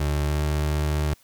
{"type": "tone with pitch glide", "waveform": "30% pulse", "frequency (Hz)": [73.42, 74.92], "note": ["D2", "D2"], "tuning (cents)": [0, 35], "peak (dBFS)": -19, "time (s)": [0, 1.14], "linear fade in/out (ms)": 5, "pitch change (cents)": 35, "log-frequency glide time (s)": [0.22, 0.42], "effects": ["white hiss -58 dBFS RMS until 1.23 s"]}